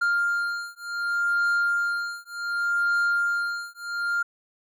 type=beating tone pair; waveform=triangle; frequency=1400 / 1400.67 Hz; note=F6 / F6; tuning=+4 / +5 cents; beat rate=0.67 Hz; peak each=-24 / -24 dBFS; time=0.01-4.23 s; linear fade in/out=10 ms; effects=none